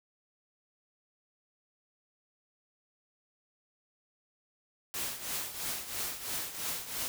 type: noise with tremolo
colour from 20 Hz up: white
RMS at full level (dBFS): -34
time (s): 4.94-7.08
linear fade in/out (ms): 0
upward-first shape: triangle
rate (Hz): 3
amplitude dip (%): 75
effects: none